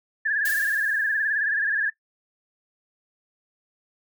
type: tone with vibrato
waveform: sine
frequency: 1694 Hz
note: G#6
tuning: 34 cents sharp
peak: -21 dBFS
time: 0.25-1.9 s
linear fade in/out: 10 ms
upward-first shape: sine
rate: 19 Hz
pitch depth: 84 cents each way
type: noise with exponential decay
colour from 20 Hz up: blue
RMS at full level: -29 dBFS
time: 0.45-1.42 s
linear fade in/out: 5 ms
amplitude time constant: 210 ms
effects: noise-tail reverb RT60 0.1 s tail -17 dB re dry